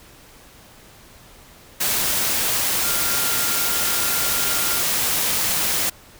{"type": "tone in noise", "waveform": "sine", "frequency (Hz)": 1396.9, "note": "F6", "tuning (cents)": 0, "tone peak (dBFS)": -31, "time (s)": [2.83, 4.82], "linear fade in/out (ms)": 10, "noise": "white", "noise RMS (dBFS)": -21, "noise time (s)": [1.8, 5.9], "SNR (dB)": -13, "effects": ["pink hiss -47 dBFS RMS until 6.19 s"]}